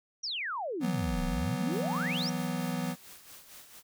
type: exponential two-way sweep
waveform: sine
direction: down then up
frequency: 5920 to 30.87 to 5920 Hz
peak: -32 dBFS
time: 0.23-2.3 s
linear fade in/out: 10 ms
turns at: 1.24 s
type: chord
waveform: square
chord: E suspended second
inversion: none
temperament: just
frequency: 164.81 / 185.42 / 247.2 Hz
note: E3 / F#3 / B3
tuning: 0 / +4 / +2 cents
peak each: -36 dBFS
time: 0.8-2.96 s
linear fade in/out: 50 ms
type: noise with tremolo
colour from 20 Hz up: white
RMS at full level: -49 dBFS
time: 1.69-3.83 s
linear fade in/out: 50 ms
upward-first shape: sine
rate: 4.4 Hz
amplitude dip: 55%
effects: none